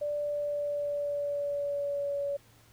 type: tone with pitch glide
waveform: sine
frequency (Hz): 587 to 566.3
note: D5 to C#5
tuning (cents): -1 to +37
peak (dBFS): -29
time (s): 0.01-2.37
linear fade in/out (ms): 10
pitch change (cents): -62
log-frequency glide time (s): 0.12-2.24
effects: added 113 Hz sine -61 dBFS peak until 2.72 s + pink hiss -61 dBFS RMS until 2.72 s